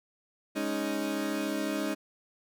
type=chord; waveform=30% pulse; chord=Ab suspended fourth; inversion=none; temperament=equal; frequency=207.7 / 277.2 / 311.1 Hz; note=Ab3 / Db4 / Eb4; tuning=0 / 0 / 0 cents; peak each=-33 / -32 / -30 dBFS; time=0.55-1.95 s; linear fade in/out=20 ms; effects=none